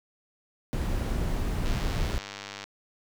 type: noise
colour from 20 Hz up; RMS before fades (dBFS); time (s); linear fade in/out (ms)
brown; -28; 0.73-2.18; 0
type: click train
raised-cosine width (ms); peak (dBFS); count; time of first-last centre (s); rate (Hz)
0.2; -20; 99; 1.66-2.64; 100
effects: none